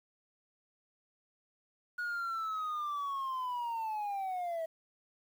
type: linear sweep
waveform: sine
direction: down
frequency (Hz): 1455 to 640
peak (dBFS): -31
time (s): 1.98-4.66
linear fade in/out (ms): 10
effects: tanh soft clip ceiling -33 dBFS + 10-bit